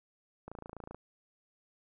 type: click train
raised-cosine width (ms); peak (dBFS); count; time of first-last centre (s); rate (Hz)
1; -30; 14; 0.48-0.946; 27.9
effects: none